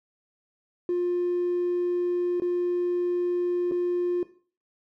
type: tone with dropouts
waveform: triangle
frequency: 353.5 Hz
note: F4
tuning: 21 cents sharp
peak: -19 dBFS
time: 0.89-4.23 s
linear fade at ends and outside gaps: 2 ms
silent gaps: 2.4-2.42 / 3.713-3.719 s
effects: noise-tail reverb RT60 0.4 s tail -17 dB re dry + tanh soft clip ceiling -20 dBFS